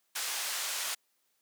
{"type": "band-pass noise", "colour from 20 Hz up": "white", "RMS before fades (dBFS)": -35, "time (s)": [0.15, 0.95], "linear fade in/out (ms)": 10, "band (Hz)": [760, 9200], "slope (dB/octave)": 12, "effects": ["white hiss -75 dBFS RMS until 1.41 s", "high-pass 200 Hz 12 dB/octave"]}